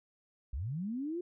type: linear sweep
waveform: sine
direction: up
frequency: 51.91 to 362.4 Hz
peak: -34 dBFS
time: 0.53-1.21 s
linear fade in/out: 5 ms
effects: none